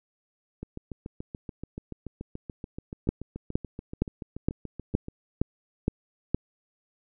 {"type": "two click trains", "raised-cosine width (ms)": 3, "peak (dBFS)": [-23, -10], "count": [32, 8], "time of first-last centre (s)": [[0.63, 5.084], [3.09, 6.346]], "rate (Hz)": [6.96, 2.15], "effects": []}